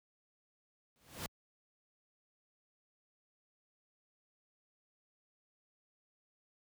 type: noise with exponential growth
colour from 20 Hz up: pink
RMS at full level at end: -37 dBFS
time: 0.96-1.26 s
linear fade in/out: 0 ms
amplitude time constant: 65 ms
effects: high-pass 60 Hz 12 dB/octave